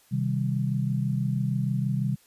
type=chord; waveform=sine; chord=C minor; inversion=none; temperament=just; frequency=130.81 / 156.98 / 196.22 Hz; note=C3 / Eb3 / G3; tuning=0 / +16 / +2 cents; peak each=-26 / -30 / -29 dBFS; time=0.11-2.16 s; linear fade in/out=20 ms; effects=white hiss -60 dBFS RMS until 2.26 s + resampled to 32000 Hz